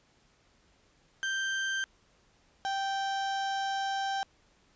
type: tone pair in turn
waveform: 35% pulse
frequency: 1568 / 782.6 Hz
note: G6 / G5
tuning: 0 / -3 cents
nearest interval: octave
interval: 1203 cents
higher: first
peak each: -28 dBFS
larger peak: neither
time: 1.23-1.84 / 2.65-4.23 s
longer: second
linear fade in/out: 0 ms
effects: pink hiss -66 dBFS RMS until 4.75 s + resampled to 16000 Hz